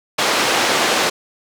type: band-pass noise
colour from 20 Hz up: pink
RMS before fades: -17 dBFS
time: 0.18-1.1 s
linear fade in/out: 10 ms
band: 390 to 6200 Hz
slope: 12 dB/octave
effects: none

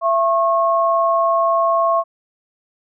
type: tone pair together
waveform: sine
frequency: 670 / 1089.1 Hz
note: E5 / C#6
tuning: +28 / -31 cents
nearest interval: minor sixth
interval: 841 cents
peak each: -16 dBFS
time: 0.01-2.04 s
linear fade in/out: 50 ms
effects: none

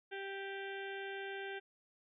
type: harmonic tone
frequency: 392.1 Hz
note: G4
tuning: in tune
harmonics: 1 / 2 / 4 / 5 / 6 / 7 / 8 / 9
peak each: -44 / -49 / -46 / -54 / -54 / -56 / -55 / -60 dBFS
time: 0.11-1.6 s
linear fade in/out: 20 ms
effects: none

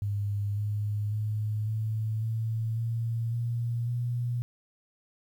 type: tone with pitch steps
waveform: sine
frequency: 101.9 / 104.4 / 106.97 / 109.59 / 112.28 / 115.04 / 117.87 / 120.76 Hz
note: G#2 / G#2 / A2 / A2 / A2 / A#2 / A#2 / B2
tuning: -32 / +10 / -48 / -6 / +36 / -22 / +20 / -38 cents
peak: -27 dBFS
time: 0.02-4.42 s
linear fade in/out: 0 ms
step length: 550 ms
effects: 10-bit

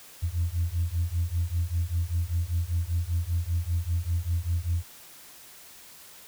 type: beating tone pair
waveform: sine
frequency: 83 / 88.1 Hz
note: E2 / F2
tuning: +12 / +16 cents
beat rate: 5.1 Hz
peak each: -27 dBFS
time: 0.22-4.84 s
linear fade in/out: 20 ms
effects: tanh soft clip ceiling -18 dBFS + white hiss -49 dBFS RMS until 6.27 s

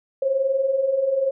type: tone pair together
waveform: sine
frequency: 520 / 540.8 Hz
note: C5 / C#5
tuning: -11 / -43 cents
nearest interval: minor second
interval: 68 cents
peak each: -26 / -19 dBFS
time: 0.22-1.31 s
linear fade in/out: 5 ms
effects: none

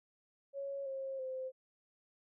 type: tone with pitch steps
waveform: sine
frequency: 554.4 / 536.8 / 519.7 Hz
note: C#5 / C5 / C5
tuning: 0 / +44 / -12 cents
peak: -38 dBFS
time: 0.53-1.52 s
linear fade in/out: 50 ms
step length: 330 ms
effects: none

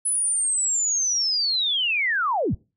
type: linear sweep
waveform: sine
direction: down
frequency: 10200 to 41.2 Hz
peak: -20 dBFS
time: 0.05-2.55 s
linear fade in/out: 10 ms
effects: noise-tail reverb RT60 0.3 s tail -24 dB re dry

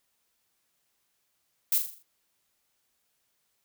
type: noise with echo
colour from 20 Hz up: violet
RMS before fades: -24 dBFS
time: 1.72-1.78 s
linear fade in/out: 2 ms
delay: 41 ms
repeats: 6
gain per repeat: -6 dB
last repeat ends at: 2.026 s
effects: white hiss -75 dBFS RMS until 3.64 s

